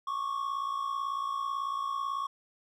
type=tone pair together; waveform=triangle; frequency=1098.9 / 1157 Hz; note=C#6 / D6; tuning=-15 / -26 cents; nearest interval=minor second; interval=89 cents; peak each=-30 / -35 dBFS; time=0.07-2.27 s; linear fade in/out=5 ms; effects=none